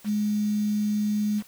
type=tone with quantisation; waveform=sine; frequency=209.5 Hz; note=G#3; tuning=15 cents sharp; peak=-22 dBFS; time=0.04-1.43 s; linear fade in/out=50 ms; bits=7; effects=white hiss -53 dBFS RMS until 1.47 s